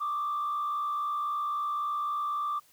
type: tone with frequency modulation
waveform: sine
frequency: 1179 Hz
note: D6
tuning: 6 cents sharp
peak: -27 dBFS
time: 0-2.6 s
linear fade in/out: 20 ms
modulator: 63.7 Hz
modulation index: 0.56
effects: tanh soft clip ceiling -25 dBFS + white hiss -62 dBFS RMS until 2.72 s